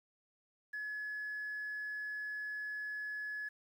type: tone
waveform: sine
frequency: 1700 Hz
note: G#6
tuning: 40 cents sharp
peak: -37 dBFS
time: 0.73-3.49 s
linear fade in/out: 10 ms
effects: tanh soft clip ceiling -35 dBFS + 11-bit